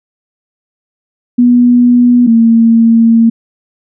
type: tone pair in turn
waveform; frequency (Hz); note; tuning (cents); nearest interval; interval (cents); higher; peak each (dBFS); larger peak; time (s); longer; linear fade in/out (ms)
sine; 243.7 / 228.6; B3 / A#3; -23 / -34; minor second; 111; first; -3; neither; 1.38-2.27 / 2.27-3.3; second; 10
effects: none